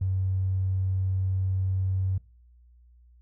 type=tone with tanh clipping; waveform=triangle; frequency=94.4 Hz; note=F#2; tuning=35 cents sharp; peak=-23 dBFS; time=0.01-2.18 s; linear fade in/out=5 ms; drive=2 dB; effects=noise-tail reverb RT60 0.4 s tail -23 dB re dry + added 60 Hz sine -53 dBFS peak until 3.21 s